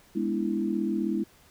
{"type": "chord", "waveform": "sine", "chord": "E dominant seventh", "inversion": "first", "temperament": "equal", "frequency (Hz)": [207.7, 246.9, 293.7, 329.6], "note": ["G#3", "B3", "D4", "E4"], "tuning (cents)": [0, 0, 0, 0], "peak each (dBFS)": [-29, -33, -34, -29], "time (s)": [0.15, 1.24], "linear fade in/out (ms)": 10, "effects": ["pink hiss -58 dBFS RMS until 1.5 s"]}